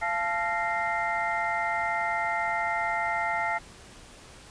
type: tone cluster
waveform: sine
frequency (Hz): 687 / 871 / 1375 / 1851 / 2091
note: F5 / A5 / F6 / A#6 / C7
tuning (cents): -29 / -18 / -27 / -13 / -2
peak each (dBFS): -32 / -30 / -33 / -34 / -32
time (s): 0.01-3.59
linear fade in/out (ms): 20
effects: pink hiss -49 dBFS RMS until 4.5 s + resampled to 22050 Hz